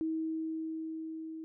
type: tone with level ramp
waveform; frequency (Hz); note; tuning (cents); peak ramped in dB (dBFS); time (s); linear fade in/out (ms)
sine; 320; D#4; +49; -30 to -40; 0.01-1.44; 0
effects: none